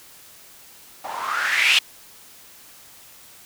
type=noise with low-pass filter sweep; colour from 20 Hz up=violet; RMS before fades=-21 dBFS; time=1.04-1.79 s; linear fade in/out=5 ms; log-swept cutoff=750 to 3000 Hz; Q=5.4; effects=white hiss -47 dBFS RMS until 3.45 s